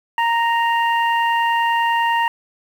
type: harmonic tone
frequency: 930 Hz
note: A#5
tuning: 4 cents flat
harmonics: 1 / 2 / 3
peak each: -16 / -22 / -26 dBFS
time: 0.18-2.28 s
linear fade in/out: 2 ms
effects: 7-bit